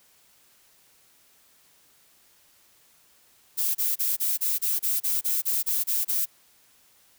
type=noise bursts; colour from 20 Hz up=violet; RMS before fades=-25 dBFS; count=13; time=3.57-6.258 s; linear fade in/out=20 ms; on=180 ms; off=29 ms; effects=white hiss -60 dBFS RMS until 7.18 s